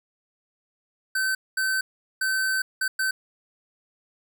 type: tone bursts at uneven times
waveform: square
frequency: 1537 Hz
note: G6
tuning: 35 cents flat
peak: -23 dBFS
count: 5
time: 1.15-1.35 / 1.57-1.81 / 2.21-2.62 / 2.81-2.88 / 2.99-3.11 s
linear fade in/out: 5 ms
effects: none